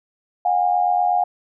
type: tone pair together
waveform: sine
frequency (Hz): 720 / 808.2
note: F#5 / G#5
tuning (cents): -47 / -47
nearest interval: major second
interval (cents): 200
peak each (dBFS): -17 / -20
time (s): 0.45-1.24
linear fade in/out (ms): 5
effects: none